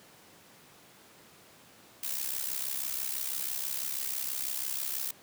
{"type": "noise with amplitude modulation", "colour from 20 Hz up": "blue", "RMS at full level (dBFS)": -31, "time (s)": [2.03, 5.11], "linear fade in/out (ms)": 5, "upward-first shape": "sine", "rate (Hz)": 66.1, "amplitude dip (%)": 75, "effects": ["pink hiss -56 dBFS RMS until 5.22 s", "high-pass 150 Hz 12 dB/octave"]}